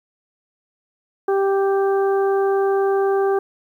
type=harmonic tone; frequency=392 Hz; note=G4; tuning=in tune; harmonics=1 / 2 / 3 / 4; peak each=-16 / -24 / -30 / -33 dBFS; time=1.28-3.39 s; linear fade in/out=5 ms; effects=9-bit